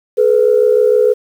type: tone pair together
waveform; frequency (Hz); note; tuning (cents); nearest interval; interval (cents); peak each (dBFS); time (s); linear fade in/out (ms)
sine; 427.4 / 493.9; G#4 / B4; +50 / 0; minor third; 250; -10; 0.17-1.14; 20
effects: tanh soft clip ceiling 0 dBFS + 7-bit